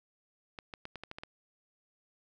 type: clicks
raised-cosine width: 0.3 ms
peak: -26 dBFS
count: 8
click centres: 0.588 / 0.738 / 0.854 / 0.957 / 1.036 / 1.114 / 1.185 / 1.235 s
effects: none